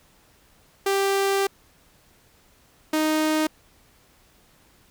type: tone pair in turn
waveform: sawtooth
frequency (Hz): 393.1 / 310.7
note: G4 / D#4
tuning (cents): +5 / -2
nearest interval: major third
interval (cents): 407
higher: first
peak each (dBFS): -16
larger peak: neither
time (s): 0.86-1.47 / 2.93-3.47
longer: first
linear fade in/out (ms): 5
effects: pink hiss -58 dBFS RMS until 4.9 s